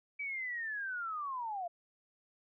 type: linear sweep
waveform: sine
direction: down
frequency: 2305 to 672 Hz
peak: -36 dBFS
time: 0.19-1.68 s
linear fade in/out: 10 ms
effects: none